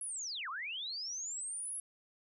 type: linear two-way sweep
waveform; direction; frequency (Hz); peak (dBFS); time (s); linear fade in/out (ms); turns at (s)
sine; down then up; 10970 to 1016 to 10970; -38; 0.01-1.8; 2; 0.49
effects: none